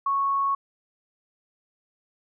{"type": "tone", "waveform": "sine", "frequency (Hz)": 1105, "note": "C#6", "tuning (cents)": -6, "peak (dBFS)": -21, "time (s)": [0.06, 0.55], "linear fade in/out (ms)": 5, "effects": []}